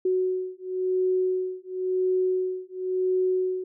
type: beating tone pair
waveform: sine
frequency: 370 / 370.95 Hz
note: F#4 / F#4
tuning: 0 / +4 cents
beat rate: 0.95 Hz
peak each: -26 dBFS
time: 0.05-3.64 s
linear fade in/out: 5 ms
effects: none